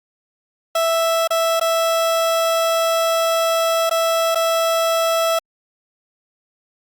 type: tone with dropouts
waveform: 30% pulse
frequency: 659.3 Hz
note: E5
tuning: in tune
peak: -13 dBFS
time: 0.75-5.39 s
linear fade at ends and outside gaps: 5 ms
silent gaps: 1.275-1.305 / 1.598-1.611 / 3.896-3.91 / 4.348-4.355 s
effects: Opus 48 kbps